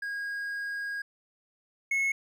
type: tone pair in turn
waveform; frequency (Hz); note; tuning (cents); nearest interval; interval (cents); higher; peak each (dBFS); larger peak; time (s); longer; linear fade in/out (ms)
triangle; 1636 / 2184; G#6 / C#7; -26 / -26; perfect fourth; 500; second; -30 / -23; second; 0.02-1.02 / 1.91-2.12; first; 5
effects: none